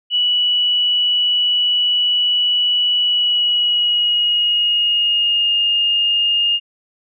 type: tone with pitch glide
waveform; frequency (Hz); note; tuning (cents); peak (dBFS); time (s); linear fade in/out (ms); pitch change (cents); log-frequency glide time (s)
sine; 2945 to 2833; F#7 to F7; -9 to +24; -13; 0.1-6.6; 50; -67; 2.99-5.54
effects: none